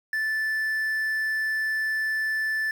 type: tone with quantisation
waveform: triangle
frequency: 1755 Hz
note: A6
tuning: 5 cents flat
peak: -22 dBFS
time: 0.13-2.71 s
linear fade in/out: 2 ms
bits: 8
effects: none